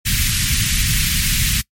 pink band-stop noise, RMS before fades -17 dBFS, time 0.05-1.62 s, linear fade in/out 20 ms, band 180 to 1900 Hz, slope 24 dB/octave, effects noise-tail reverb RT60 0.1 s tail -24 dB re dry + MP3 64 kbps

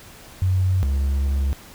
sine / triangle tone pair in turn, 93.1 / 68.84 Hz, F#2 / C#2, +11 / -11 cents, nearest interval perfect fourth, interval 522 cents, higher first, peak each -16 dBFS, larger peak neither, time 0.42-0.83 / 0.83-1.53 s, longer second, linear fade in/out 0 ms, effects pink hiss -44 dBFS RMS until 1.74 s

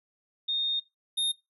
sine / square tone pair in turn, 3680 / 3680 Hz, A#7 / A#7, -23 / -23 cents, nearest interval unison, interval 0 cents, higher neither, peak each -26 dBFS, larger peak neither, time 0.48-0.8 / 1.17-1.32 s, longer first, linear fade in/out 10 ms, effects noise-tail reverb RT60 0.2 s tail -19 dB re dry + resampled to 32000 Hz

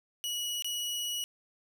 sawtooth tone with dropouts, 2921 Hz, F#7, 23 cents flat, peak -29 dBFS, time 0.24-1.24 s, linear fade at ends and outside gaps 0 ms, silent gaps 0.623-0.645 s, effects none

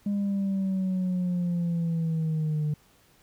sine linear sweep, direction down, 203.8 to 149.2 Hz, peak -22 dBFS, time 0.06-2.74 s, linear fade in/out 5 ms, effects tanh soft clip ceiling -23 dBFS + pink hiss -61 dBFS RMS until 3.22 s

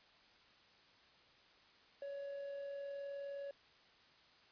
triangle tone with amplitude modulation, 561 Hz, C#5, 21 cents sharp, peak -40 dBFS, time 2.02-3.51 s, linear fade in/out 2 ms, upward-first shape sine, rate 39.5 Hz, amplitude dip 25%, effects white hiss -66 dBFS RMS until 4.51 s + resampled to 11025 Hz

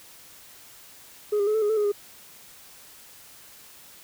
sine tone with pitch steps, 418.4 / 403.4 / 426.7 / 439.7 / 415.3 / 439.6 / 417.1 / 408.7 Hz, G#4 / G4 / G#4 / A4 / G#4 / A4 / G#4 / G#4, +13 / +50 / +47 / -1 / 0 / -2 / +7 / -28 cents, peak -18 dBFS, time 1.32-1.92 s, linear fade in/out 10 ms, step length 75 ms, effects tanh soft clip ceiling -19 dBFS + white hiss -49 dBFS RMS until 4.03 s

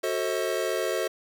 square chord, F# diminished seventh, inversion none, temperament just, 370 / 444 / 532.8 / 639.4 Hz, F#4 / A4 / C5 / Eb5, 0 / +16 / +31 / +47 cents, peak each -32 dBFS, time 0.03-1.08 s, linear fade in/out 10 ms, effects none

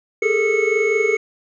triangle tone cluster, 406.5 / 430.5 / 452.2 / 2198 Hz, G#4 / A4 / A4 / C#7, -37 / -38 / +47 / -15 cents, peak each -19 dBFS, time 0.22-1.17 s, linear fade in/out 5 ms, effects resampled to 22050 Hz

